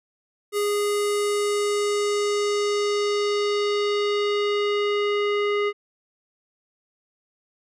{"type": "tone with low-pass filter sweep", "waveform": "square", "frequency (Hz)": 411.7, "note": "G#4", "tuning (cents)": -15, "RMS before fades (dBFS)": -23, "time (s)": [0.52, 5.73], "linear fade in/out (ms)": 50, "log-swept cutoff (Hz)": [12000, 2400], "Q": 1.7, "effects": []}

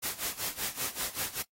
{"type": "noise with tremolo", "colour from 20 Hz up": "white", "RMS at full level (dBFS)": -32, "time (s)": [0.02, 1.43], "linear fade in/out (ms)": 20, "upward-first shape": "sine", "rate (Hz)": 5.2, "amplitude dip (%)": 85, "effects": ["noise-tail reverb RT60 0.1 s tail -20 dB re dry", "AAC 48 kbps"]}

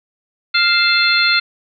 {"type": "harmonic tone with a mistuned harmonic", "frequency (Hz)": 698.5, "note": "F5", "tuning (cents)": 0, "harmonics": [2, 3, 4, 5, 6], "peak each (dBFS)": [-16, -18, -20, -21, -16], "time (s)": [0.54, 1.4], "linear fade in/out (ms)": 10, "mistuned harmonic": 4, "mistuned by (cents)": -95, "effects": []}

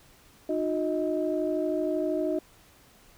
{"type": "tone cluster", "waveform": "sine", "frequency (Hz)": [306.5, 359.3, 628], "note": ["D#4", "F4", "D#5"], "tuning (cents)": [-26, 49, 16], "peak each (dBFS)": -29, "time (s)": [0.49, 2.39], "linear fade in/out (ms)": 5, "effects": ["tanh soft clip ceiling -16 dBFS", "pink hiss -57 dBFS RMS until 3.17 s"]}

